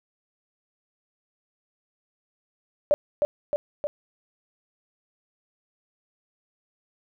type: tone with echo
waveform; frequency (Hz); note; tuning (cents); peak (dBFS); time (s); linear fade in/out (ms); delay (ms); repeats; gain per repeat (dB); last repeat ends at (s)
sine; 587.3; D5; 0; -15; 2.91-2.94; 0; 310; 3; -3; 3.87
effects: none